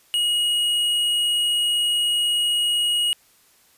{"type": "tone with hard clipping", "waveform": "sine", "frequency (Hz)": 2891, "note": "F#7", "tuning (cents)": -41, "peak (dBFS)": -20, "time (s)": [0.14, 3.13], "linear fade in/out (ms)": 0, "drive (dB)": 9, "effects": ["white hiss -57 dBFS RMS until 3.77 s", "resampled to 32000 Hz"]}